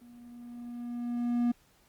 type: tone with level ramp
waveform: triangle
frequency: 240 Hz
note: B3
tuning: 49 cents flat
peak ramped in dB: -49 to -21 dBFS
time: 0.01-1.52 s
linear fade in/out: 10 ms
effects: pink hiss -65 dBFS RMS until 1.88 s + Opus 32 kbps